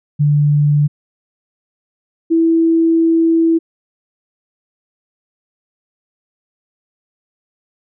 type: tone pair in turn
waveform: sine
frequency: 146.83 / 328.8 Hz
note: D3 / E4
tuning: 0 / -4 cents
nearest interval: octave + major second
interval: 1396 cents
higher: second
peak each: -9 dBFS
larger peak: neither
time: 0.19-0.88 / 2.3-3.59 s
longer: second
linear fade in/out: 20 ms
effects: none